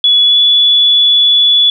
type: tone with pitch glide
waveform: sine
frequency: 3401 to 3427 Hz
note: G#7 to A7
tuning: +40 to -46 cents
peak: -5 dBFS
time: 0.04-1.7 s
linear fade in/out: 2 ms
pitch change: +14 cents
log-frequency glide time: 0.23-0.38 s
effects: none